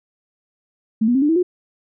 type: tone with pitch steps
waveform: sine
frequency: 220 / 242.7 / 267.7 / 295.4 / 325.8 / 359.5 Hz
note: A3 / B3 / C4 / D4 / E4 / F#4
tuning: 0 / -30 / +40 / +10 / -20 / -50 cents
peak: -13 dBFS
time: 1.01-1.43 s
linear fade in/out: 10 ms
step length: 70 ms
effects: none